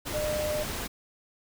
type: tone in noise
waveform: sine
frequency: 605 Hz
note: D#5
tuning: 49 cents flat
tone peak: -28 dBFS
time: 0.13-0.64 s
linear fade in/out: 20 ms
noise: pink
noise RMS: -34 dBFS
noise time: 0.05-0.88 s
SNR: +3 dB
effects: none